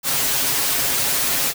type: noise with comb filter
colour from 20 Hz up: white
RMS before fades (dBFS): -20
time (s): 0.03-1.54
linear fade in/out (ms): 50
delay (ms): 7.3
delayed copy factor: +0.8
effects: none